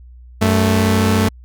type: tone pair together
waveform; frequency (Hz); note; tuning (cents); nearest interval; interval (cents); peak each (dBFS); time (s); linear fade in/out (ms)
sawtooth; 94.39 / 220; F#2 / A3; +35 / 0; octave + minor third; 1465; -11; 0.41-1.29; 10
effects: added 61 Hz sine -37 dBFS peak until 1.44 s